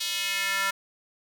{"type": "tone with high-pass filter sweep", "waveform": "square", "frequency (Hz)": 195.7, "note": "G3", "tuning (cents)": -3, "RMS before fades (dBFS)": -28, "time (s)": [0, 0.71], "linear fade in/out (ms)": 10, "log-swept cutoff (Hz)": [3700, 1400], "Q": 2, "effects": []}